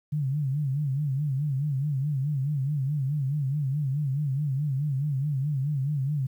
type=tone with vibrato; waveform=sine; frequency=141.1 Hz; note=C#3; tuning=31 cents sharp; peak=-24 dBFS; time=0.12-6.27 s; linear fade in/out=10 ms; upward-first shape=sine; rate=4.7 Hz; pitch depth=130 cents each way; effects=10-bit